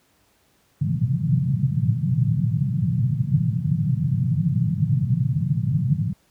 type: band-pass noise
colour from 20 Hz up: pink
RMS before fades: -21 dBFS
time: 0.81-6.13 s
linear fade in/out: 5 ms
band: 110 to 170 Hz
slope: 48 dB/octave
effects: pink hiss -62 dBFS RMS until 6.3 s + high-pass 60 Hz 12 dB/octave